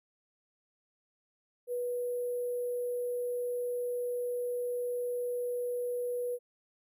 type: tone with sample-and-hold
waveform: sine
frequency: 489.3 Hz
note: B4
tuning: 16 cents flat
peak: -31 dBFS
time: 1.67-6.39 s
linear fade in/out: 50 ms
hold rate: 11025 Hz
effects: none